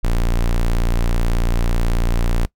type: tone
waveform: square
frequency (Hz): 29.14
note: A#0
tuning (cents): 0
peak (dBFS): -15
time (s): 0.03-2.46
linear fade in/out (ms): 10
effects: noise-tail reverb RT60 0.1 s tail -21 dB re dry